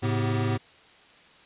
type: tone cluster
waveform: square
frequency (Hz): 107.8 / 134.9 / 248.9 / 386.7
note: A2 / C#3 / B3 / G4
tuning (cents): -35 / -47 / +14 / -24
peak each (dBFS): -26 / -34 / -32 / -34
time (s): 0.02-0.58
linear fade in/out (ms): 20
effects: white hiss -54 dBFS RMS until 1.45 s + resampled to 8000 Hz